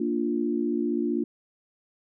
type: chord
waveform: sine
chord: Bb major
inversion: none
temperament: equal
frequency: 233.1 / 293.7 / 349.2 Hz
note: Bb3 / D4 / F4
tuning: 0 / 0 / 0 cents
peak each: -28 dBFS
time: 0-1.24 s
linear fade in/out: 5 ms
effects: none